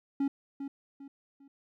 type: tone with echo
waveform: triangle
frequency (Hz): 277.2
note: C#4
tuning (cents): 0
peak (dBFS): -24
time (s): 0.2-0.28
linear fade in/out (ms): 5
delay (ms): 400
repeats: 3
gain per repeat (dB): -9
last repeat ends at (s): 1.48
effects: none